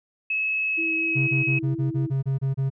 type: tone with pitch glide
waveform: sine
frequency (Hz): 2582 to 2557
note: E7 to D#7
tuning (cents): -37 to +47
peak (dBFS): -22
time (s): 0.3-1.59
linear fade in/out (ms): 5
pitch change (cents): -16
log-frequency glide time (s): 0.65-1.12
type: tone with vibrato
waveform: sine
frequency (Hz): 326.4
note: E4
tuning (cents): -17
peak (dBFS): -29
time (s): 0.77-2.11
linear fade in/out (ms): 20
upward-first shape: triangle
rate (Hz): 4.3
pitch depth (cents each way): 17
type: tone bursts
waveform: triangle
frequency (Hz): 135.1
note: C#3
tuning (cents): -44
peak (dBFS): -19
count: 10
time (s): 1.15-2.702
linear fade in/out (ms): 20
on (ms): 130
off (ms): 28
effects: none